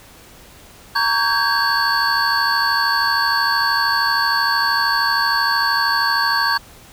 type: tone cluster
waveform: triangle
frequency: 925 / 1128 / 1568 / 1641 / 4462 Hz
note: A#5 / C#6 / G6 / G#6 / C#8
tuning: -14 / +30 / 0 / -21 / +11 cents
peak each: -20 dBFS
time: 0.95-6.58 s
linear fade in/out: 10 ms
effects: pink hiss -44 dBFS RMS until 6.92 s